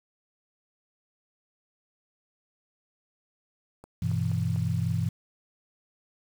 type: clicks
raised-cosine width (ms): 1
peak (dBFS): -32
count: 4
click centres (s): 3.84 / 4.115 / 4.316 / 4.561
type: chord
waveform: sine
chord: E minor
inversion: first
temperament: just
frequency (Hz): 98.89 / 123.61 / 164.81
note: G2 / B2 / E3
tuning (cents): +16 / +2 / 0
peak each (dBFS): -29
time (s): 4.02-5.09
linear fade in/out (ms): 5
effects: 8-bit